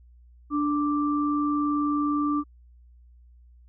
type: tone pair together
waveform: sine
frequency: 293.7 / 1174.7 Hz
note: D4 / D6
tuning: 0 / 0 cents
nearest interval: 2 octaves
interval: 2400 cents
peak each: -23 / -28 dBFS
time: 0.5-2.44 s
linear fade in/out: 50 ms
effects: added 60 Hz sine -50 dBFS peak until 3.68 s